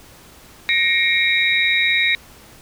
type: tone cluster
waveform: sine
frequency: 1869 / 2164 / 2348 / 3799 Hz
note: A#6 / C#7 / D7 / A#7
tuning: +4 / -42 / -1 / +32 cents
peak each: -20 dBFS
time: 0.69-2.15 s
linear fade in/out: 0 ms
effects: pink hiss -45 dBFS RMS until 2.61 s